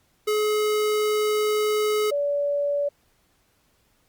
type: tone pair in turn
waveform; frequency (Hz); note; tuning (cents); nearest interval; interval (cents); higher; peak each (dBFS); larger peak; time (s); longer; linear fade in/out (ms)
square / sine; 424.6 / 574.1; G#4 / D5; +38 / -39; perfect fourth; 523; second; -21; neither; 0.27-2.11 / 2.11-2.89; first; 10
effects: pink hiss -65 dBFS RMS until 4.08 s + Opus 48 kbps